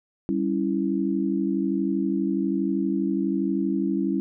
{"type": "chord", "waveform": "sine", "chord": "C# diminished", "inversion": "second", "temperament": "equal", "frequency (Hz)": [196, 277.2, 329.6], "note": ["G3", "C#4", "E4"], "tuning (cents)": [0, 0, 0], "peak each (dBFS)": -26, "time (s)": [0.29, 4.2], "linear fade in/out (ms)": 0, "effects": []}